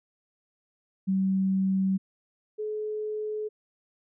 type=tone pair in turn; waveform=sine; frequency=191.2 / 427.1 Hz; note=G3 / G#4; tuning=-43 / +48 cents; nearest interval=octave + major second; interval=1391 cents; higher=second; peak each=-22 / -29 dBFS; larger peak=first; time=1.07-1.98 / 2.58-3.49 s; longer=neither; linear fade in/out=20 ms; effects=none